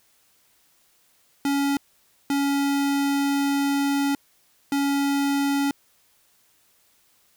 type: tone bursts at uneven times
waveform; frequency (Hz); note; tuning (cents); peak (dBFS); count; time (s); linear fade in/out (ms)
square; 280.3; C#4; +19; -21; 3; 1.45-1.77 / 2.3-4.15 / 4.72-5.71; 2
effects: white hiss -62 dBFS RMS until 7.36 s